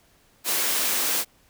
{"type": "high-pass noise", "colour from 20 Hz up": "white", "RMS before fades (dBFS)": -24, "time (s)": [0.44, 1.25], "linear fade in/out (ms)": 50, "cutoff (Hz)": 210, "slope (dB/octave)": 24, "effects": ["pink hiss -60 dBFS RMS until 1.49 s"]}